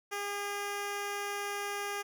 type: tone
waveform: 10% pulse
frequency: 405.9 Hz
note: G#4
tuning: 40 cents flat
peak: -26 dBFS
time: 0.11-2.03 s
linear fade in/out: 20 ms
effects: none